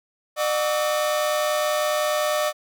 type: tone cluster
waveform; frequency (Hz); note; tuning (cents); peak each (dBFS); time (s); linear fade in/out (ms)
45% pulse; 605 / 731 / 1140 / 1297; D#5 / F#5 / C#6 / E6; -49 / -21 / +48 / -28; -22 / -31 / -29 / -31; 0.36-2.53; 50
effects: none